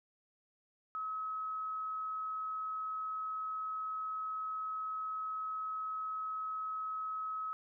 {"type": "tone", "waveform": "sine", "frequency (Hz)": 1282, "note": "E6", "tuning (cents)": -49, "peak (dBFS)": -36, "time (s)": [0.95, 7.53], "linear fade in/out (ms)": 0, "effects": []}